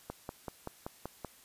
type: click train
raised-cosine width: 1 ms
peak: -24 dBFS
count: 7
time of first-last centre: 0.1-1.247 s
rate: 5.23 Hz
effects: white hiss -59 dBFS RMS until 1.44 s + resampled to 32000 Hz